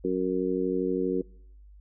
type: harmonic tone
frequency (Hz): 92.5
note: F#2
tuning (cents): 0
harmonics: 2 / 3 / 4 / 5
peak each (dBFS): -33 / -30 / -28 / -30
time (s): 0.04-1.22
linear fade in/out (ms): 10
effects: noise-tail reverb RT60 0.7 s tail -24 dB re dry + added 50 Hz sine -48 dBFS peak until 1.8 s